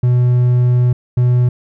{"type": "tone pair in turn", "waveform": "triangle", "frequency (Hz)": [123.5, 123.5], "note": ["B2", "B2"], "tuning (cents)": [0, 0], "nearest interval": "unison", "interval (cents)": 0, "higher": "neither", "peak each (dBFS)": -7, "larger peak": "neither", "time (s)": [[0.03, 0.93], [1.17, 1.49]], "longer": "first", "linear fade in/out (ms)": 5, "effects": []}